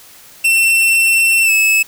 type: tone with pitch glide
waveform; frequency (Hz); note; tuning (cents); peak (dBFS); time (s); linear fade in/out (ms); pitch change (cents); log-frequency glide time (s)
45% pulse; 2696 to 2600; E7 to E7; +38 to -24; -9; 0.44-1.83; 10; -62; 1.44-1.51
effects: white hiss -41 dBFS RMS until 1.87 s